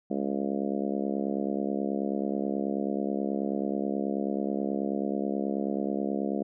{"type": "harmonic tone", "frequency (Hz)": 69.3, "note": "C#2", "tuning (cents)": 0, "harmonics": [3, 4, 5, 6, 7, 8, 9, 10], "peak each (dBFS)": [-31, -33, -35, -37, -38, -39, -40, -41], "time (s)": [0.1, 6.43], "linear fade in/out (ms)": 10, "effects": []}